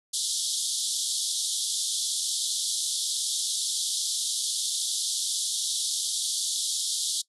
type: band-pass noise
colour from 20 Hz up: pink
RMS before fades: -29 dBFS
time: 0.13-7.22 s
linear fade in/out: 10 ms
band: 3300 to 11000 Hz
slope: 96 dB/octave
effects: noise-tail reverb RT60 0.1 s tail -21 dB re dry